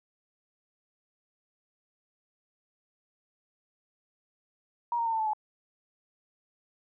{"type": "tone with pitch steps", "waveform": "sine", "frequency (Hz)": [948, 928.5, 909.4, 890.7, 872.3, 854.4], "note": ["A#5", "A#5", "A#5", "A5", "A5", "G#5"], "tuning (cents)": [29, -7, -43, 21, -15, 49], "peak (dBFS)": -26, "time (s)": [4.92, 5.334], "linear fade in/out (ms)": 2, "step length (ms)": 69, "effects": []}